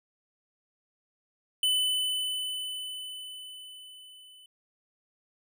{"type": "tone with level ramp", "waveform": "square", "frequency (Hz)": 3009, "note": "F#7", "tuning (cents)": 28, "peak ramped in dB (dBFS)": [-23, -52], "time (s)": [1.63, 4.46], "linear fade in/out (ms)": 2, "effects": []}